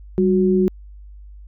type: tone pair together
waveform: sine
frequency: 194.46 / 367.1 Hz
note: G3 / F#4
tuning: -14 / -14 cents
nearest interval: major seventh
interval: 1100 cents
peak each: -16 dBFS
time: 0.18-0.68 s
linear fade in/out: 0 ms
effects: added 50 Hz sine -37 dBFS peak until 1.47 s